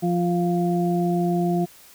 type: harmonic tone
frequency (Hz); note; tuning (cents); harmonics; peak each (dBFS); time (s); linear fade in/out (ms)
174.61; F3; 0; 1 / 2 / 4; -21 / -24 / -27; 0.02-1.66; 20
effects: white hiss -49 dBFS RMS until 1.94 s